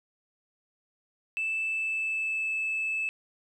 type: tone with pitch glide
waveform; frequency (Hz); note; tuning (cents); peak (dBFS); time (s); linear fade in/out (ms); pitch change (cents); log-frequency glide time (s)
sine; 2637 to 2617; E7 to E7; 0 to -13; -26; 1.37-3.09; 0; -13; 1.64-2.53
effects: tanh soft clip ceiling -24 dBFS + 11-bit